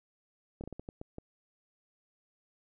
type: slowing click train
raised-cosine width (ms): 2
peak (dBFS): -28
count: 8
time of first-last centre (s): 0.61-1.184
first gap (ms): 28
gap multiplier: 1.35
effects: none